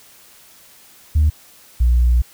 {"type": "tone pair in turn", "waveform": "sine", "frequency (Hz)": [76.1, 60.16], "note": ["D#2", "B1"], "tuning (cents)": [-38, -45], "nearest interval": "major third", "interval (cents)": 407, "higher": "first", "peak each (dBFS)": -9, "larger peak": "neither", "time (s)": [[1.15, 1.3], [1.8, 2.22]], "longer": "second", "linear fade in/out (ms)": 10, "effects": ["tanh soft clip ceiling -8 dBFS", "white hiss -47 dBFS RMS until 2.33 s"]}